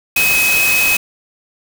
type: tone in noise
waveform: sine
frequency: 2544 Hz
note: D#7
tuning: 38 cents sharp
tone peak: -12 dBFS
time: 0.16-0.97 s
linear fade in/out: 5 ms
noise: white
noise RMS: -18 dBFS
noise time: 0.16-0.97 s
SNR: +3 dB
effects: none